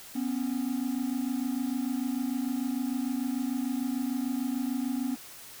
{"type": "tone pair together", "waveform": "triangle", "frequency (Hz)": [246.9, 273.6], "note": ["B3", "C#4"], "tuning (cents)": [0, -23], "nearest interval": "major second", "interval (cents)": 177, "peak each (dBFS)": [-28, -29], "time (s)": [0.15, 5.16], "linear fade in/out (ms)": 10, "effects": ["tanh soft clip ceiling -19 dBFS", "white hiss -47 dBFS RMS until 5.6 s"]}